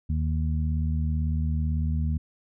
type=harmonic tone; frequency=78 Hz; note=D#2; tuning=5 cents sharp; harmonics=1 / 2 / 3; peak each=-24 / -30 / -34 dBFS; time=0.09-2.18 s; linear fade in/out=10 ms; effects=none